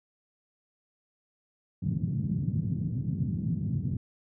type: band-pass noise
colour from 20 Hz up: pink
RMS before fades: -30 dBFS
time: 1.82-3.97 s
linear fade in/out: 5 ms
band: 110 to 190 Hz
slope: 24 dB/octave
effects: none